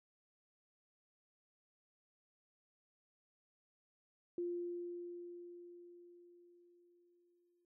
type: tone with exponential decay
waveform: sine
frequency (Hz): 349.2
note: F4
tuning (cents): 0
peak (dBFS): -36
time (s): 4.38-7.65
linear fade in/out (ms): 2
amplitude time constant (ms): 710
effects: none